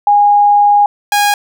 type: tone pair in turn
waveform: sine / sawtooth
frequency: 821 / 821 Hz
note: G#5 / G#5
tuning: -20 / -20 cents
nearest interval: unison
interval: 0 cents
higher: neither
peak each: -5 dBFS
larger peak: neither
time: 0.07-0.86 / 1.12-1.34 s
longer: first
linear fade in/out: 2 ms
effects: none